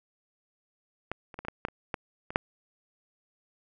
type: clicks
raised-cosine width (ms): 0.5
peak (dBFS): -17 / -30 / -22 / -25 / -15 / -13 / -27 / -15 / -24 / -6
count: 10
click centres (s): 1.116 / 1.342 / 1.39 / 1.45 / 1.484 / 1.651 / 1.685 / 1.942 / 2.305 / 2.359
effects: none